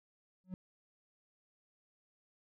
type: tone with exponential growth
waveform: triangle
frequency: 185 Hz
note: F#3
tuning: in tune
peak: -33 dBFS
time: 0.44-0.54 s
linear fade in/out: 0 ms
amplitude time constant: 20 ms
effects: none